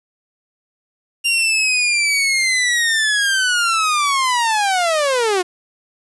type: linear sweep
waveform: sawtooth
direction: down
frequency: 2794 to 349 Hz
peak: -11 dBFS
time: 1.24-5.43 s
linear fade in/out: 20 ms
effects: resampled to 24000 Hz + 8-bit